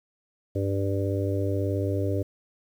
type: harmonic tone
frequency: 98.4 Hz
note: G2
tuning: 7 cents sharp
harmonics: 1 / 3 / 4 / 5 / 6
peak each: -26 / -31 / -32 / -33 / -34 dBFS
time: 0.55-2.23 s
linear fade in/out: 10 ms
effects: 9-bit